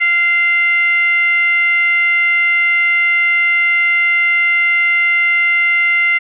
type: tone with frequency modulation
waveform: sine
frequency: 2079 Hz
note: C7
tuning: 12 cents flat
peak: -10 dBFS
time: 0-6.19 s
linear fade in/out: 20 ms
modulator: 683 Hz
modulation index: 0.48
effects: none

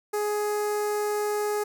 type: tone with notch filter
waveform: sawtooth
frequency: 417.7 Hz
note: G#4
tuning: 10 cents sharp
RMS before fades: -27 dBFS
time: 0.13-1.64 s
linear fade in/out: 10 ms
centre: 3200 Hz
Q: 0.68
effects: none

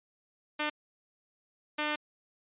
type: tone bursts at uneven times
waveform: 5% pulse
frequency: 300.4 Hz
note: D4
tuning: 39 cents sharp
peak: -18 dBFS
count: 2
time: 0.59-0.7 / 1.78-1.96 s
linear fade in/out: 10 ms
effects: resampled to 8000 Hz

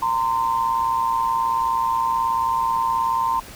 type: tone pair together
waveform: sine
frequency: 918.3 / 1037 Hz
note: A#5 / C6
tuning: -26 / -16 cents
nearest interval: major second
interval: 210 cents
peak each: -21 dBFS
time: 0.02-3.4 s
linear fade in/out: 5 ms
effects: pink hiss -40 dBFS RMS until 3.55 s

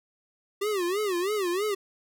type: tone with vibrato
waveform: square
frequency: 384.9 Hz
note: G4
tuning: 32 cents flat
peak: -26 dBFS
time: 0.61-1.75 s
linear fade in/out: 10 ms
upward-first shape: sine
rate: 3.1 Hz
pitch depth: 190 cents each way
effects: none

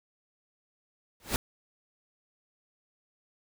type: noise with exponential growth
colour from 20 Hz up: pink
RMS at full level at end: -24 dBFS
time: 1.2-1.36 s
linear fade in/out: 1 ms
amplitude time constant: 33 ms
effects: none

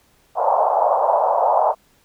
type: band-pass noise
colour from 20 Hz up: pink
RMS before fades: -17 dBFS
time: 0.35-1.75 s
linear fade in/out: 50 ms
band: 570 to 990 Hz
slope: 48 dB/octave
effects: pink hiss -58 dBFS RMS until 2.04 s

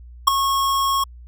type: tone with ADSR envelope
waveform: square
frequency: 1094 Hz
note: C#6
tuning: 23 cents flat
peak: -6 dBFS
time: 0.27-1.04 s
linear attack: 11 ms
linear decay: 4 ms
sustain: -12 dB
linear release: 6 ms
effects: added 60 Hz sine -38 dBFS peak until 1.27 s

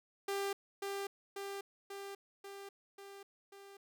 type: tone with echo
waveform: sawtooth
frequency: 396.6 Hz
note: G4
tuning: 20 cents sharp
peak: -31 dBFS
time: 0.28-0.53 s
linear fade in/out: 5 ms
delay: 540 ms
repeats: 6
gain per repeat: -3 dB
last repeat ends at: 3.77 s
effects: none

